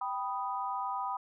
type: chord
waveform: sine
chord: G augmented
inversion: none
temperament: equal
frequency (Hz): 784 / 987.8 / 1244.5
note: G5 / B5 / D#6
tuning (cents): 0 / 0 / 0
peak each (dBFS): -37 / -35 / -38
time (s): 0.01-1.17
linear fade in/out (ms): 5
effects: none